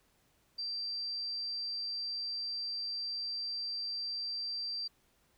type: tone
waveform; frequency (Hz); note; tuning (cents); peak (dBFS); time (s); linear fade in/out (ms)
sine; 4699; D8; 0; -35; 0.58-4.88; 10
effects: pink hiss -71 dBFS RMS until 5.37 s